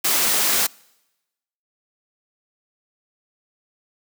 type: noise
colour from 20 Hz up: white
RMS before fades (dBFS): -19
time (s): 0.04-0.67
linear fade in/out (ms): 10
effects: noise-tail reverb RT60 1.0 s tail -26 dB re dry + high-pass 200 Hz 12 dB/octave